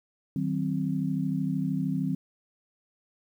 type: chord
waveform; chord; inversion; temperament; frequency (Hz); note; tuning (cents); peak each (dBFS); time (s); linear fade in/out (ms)
sine; C diminished; first; equal with one note detuned; 155.56 / 188.78 / 261.6; Eb3 / Gb3 / C4; 0 / +35 / 0; -30; 0.36-2.15; 2
effects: 10-bit